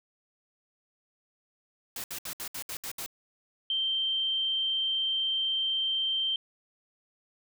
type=noise bursts; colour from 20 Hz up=white; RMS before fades=-37 dBFS; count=8; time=1.96-3.062 s; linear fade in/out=2 ms; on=80 ms; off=66 ms
type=tone; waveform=sine; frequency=3136 Hz; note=G7; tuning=in tune; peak=-26 dBFS; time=3.7-6.36 s; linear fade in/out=2 ms
effects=none